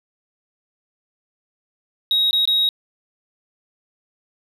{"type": "tone with dropouts", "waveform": "sine", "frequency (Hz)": 3792, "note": "A#7", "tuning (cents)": 29, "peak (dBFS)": -13, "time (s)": [2.11, 2.69], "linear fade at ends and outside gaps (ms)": 1, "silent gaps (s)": [[2.31, 2.33], [2.454, 2.475]], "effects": ["tanh soft clip ceiling -12 dBFS"]}